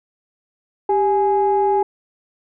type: tone pair together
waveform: sine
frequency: 393.9 / 834.6 Hz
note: G4 / G#5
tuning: +8 / +8 cents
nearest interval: octave + minor second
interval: 1300 cents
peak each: -16 dBFS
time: 0.89-1.83 s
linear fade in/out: 5 ms
effects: tanh soft clip ceiling -7 dBFS